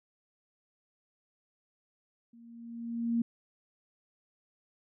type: tone with level ramp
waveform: sine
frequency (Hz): 233.1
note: A#3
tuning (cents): 0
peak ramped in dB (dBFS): -53 to -24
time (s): 2.33-3.22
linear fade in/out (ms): 5
effects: none